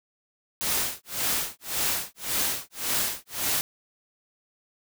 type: noise with tremolo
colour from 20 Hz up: white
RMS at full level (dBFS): -25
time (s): 0.61-3.61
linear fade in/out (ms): 0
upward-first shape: sine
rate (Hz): 1.8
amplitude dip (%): 100
effects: none